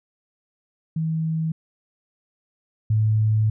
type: tone pair in turn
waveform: sine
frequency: 160.4 / 108.52 Hz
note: E3 / A2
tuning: -47 / -23 cents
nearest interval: perfect fifth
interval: 676 cents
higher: first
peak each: -21 / -16 dBFS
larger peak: second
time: 0.96-1.52 / 2.9-3.5 s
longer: second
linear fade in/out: 5 ms
effects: none